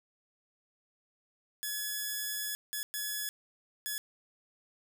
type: tone bursts at uneven times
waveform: 5% pulse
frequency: 1699 Hz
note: G#6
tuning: 39 cents sharp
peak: -23 dBFS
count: 4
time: 1.63-2.55 / 2.73-2.83 / 2.94-3.29 / 3.86-3.98 s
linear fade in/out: 0 ms
effects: none